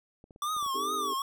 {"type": "clicks", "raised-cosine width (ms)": 2, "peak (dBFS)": -38, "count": 6, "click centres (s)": [0.241, 0.308, 0.361, 0.566, 0.627, 0.663]}
{"type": "tone with vibrato", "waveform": "square", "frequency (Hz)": 1157, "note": "D6", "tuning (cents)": -26, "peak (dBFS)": -30, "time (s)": [0.42, 1.22], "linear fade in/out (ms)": 2, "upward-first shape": "triangle", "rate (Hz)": 2.4, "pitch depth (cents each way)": 160}
{"type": "chord", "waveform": "sine", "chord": "A half-diminished seventh", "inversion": "first", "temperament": "just", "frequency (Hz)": [264, 316.8, 396, 440], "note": ["C4", "Eb4", "G4", "A4"], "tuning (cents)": [16, 31, 18, 0], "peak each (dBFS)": [-44, -44, -39, -42], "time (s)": [0.74, 1.14], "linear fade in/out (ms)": 10}
{"effects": []}